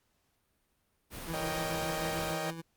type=noise; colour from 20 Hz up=pink; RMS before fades=-42 dBFS; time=1.1-2.35 s; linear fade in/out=50 ms
type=tone with tremolo; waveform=25% pulse; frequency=165.1 Hz; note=E3; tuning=3 cents sharp; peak=-32 dBFS; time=1.27-2.62 s; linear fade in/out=20 ms; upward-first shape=sine; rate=6.8 Hz; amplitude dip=55%
type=chord; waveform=sawtooth; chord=Eb dominant seventh; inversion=second; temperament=equal; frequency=466.2 / 554.4 / 622.3 / 784 Hz; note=Bb4 / Db5 / Eb5 / G5; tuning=0 / 0 / 0 / 0 cents; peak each=-38 / -38 / -34 / -35 dBFS; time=1.33-2.51 s; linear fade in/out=10 ms
effects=pink hiss -75 dBFS RMS until 2.76 s + Opus 48 kbps